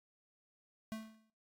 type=tone with exponential decay; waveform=square; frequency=220 Hz; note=A3; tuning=in tune; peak=-38 dBFS; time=0.92-1.3 s; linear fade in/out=0 ms; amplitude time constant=81 ms; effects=noise-tail reverb RT60 0.2 s tail -18 dB re dry + AAC 48 kbps